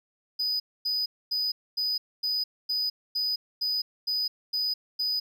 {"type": "tone bursts", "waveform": "triangle", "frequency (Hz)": 4978, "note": "D#8", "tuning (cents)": 0, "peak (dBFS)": -24, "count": 11, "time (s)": [0.39, 5.2], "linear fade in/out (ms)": 10, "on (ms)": 210, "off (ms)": 250, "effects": []}